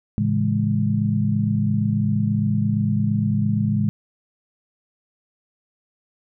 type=chord; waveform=sine; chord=A major seventh; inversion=none; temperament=equal; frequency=110 / 138.59 / 164.81 / 207.7 Hz; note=A2 / C#3 / E3 / G#3; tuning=0 / 0 / 0 / 0 cents; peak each=-22 / -25 / -27 / -21 dBFS; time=0.18-3.89 s; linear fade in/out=0 ms; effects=none